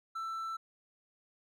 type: tone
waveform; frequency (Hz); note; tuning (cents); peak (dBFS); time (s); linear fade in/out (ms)
triangle; 1331; E6; +16; -34; 0.15-0.57; 10
effects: none